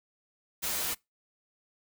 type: noise with comb filter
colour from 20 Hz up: white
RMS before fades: -32 dBFS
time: 0.62-0.95 s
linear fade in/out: 20 ms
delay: 7.5 ms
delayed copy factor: -0.6
effects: noise-tail reverb RT60 0.2 s tail -24 dB re dry